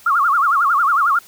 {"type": "tone with vibrato", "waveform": "sine", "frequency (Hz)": 1244.5, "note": "D#6", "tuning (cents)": 0, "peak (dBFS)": -12, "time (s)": [0.06, 1.19], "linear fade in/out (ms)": 5, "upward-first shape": "sine", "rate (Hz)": 11, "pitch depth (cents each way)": 230, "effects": ["white hiss -45 dBFS RMS until 1.27 s"]}